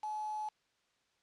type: tone with quantisation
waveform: sine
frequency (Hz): 854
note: G#5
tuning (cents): +48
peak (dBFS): -36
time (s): 0.03-0.49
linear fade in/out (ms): 5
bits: 8
effects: white hiss -75 dBFS RMS until 1.22 s + low-pass 5000 Hz 12 dB/octave